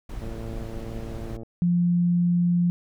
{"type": "noise", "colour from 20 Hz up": "brown", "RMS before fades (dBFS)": -35, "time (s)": [0.09, 1.37], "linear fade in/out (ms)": 5}
{"type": "click train", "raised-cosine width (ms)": 2, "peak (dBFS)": -26, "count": 138, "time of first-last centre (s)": [0.22, 1.432], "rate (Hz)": 113}
{"type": "tone", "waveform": "sine", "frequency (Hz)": 174.61, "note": "F3", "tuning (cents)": 0, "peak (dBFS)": -18, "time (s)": [1.62, 2.7], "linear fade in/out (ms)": 0}
{"effects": []}